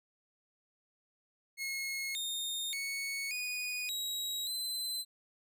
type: tone with pitch steps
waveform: sawtooth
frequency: 2170 / 3669 / 2215 / 2472 / 3839 / 4055 Hz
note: C#7 / A#7 / C#7 / D#7 / B7 / B7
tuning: -37 / -28 / -2 / -12 / -50 / +45 cents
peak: -32 dBFS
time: 1.57-5.05 s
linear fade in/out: 50 ms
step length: 580 ms
effects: none